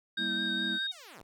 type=tone; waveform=sine; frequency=3729 Hz; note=A#7; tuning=in tune; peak=-32 dBFS; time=0.17-0.92 s; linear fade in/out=10 ms
type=chord; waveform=triangle; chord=E diminished; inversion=first; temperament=just; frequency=197.78 / 237.3 / 329.6 Hz; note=G3 / Bb3 / E4; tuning=+16 / +31 / 0 cents; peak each=-36 / -37 / -38 dBFS; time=0.17-0.79 s; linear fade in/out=50 ms
type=tone with vibrato; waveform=triangle; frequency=1568 Hz; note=G6; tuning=in tune; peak=-32 dBFS; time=0.17-0.87 s; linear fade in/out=5 ms; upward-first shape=sine; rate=4.7 Hz; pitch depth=29 cents each way
type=linear sweep; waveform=5% pulse; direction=down; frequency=784 to 41.2 Hz; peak=-37 dBFS; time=0.91-1.23 s; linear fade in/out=10 ms
effects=none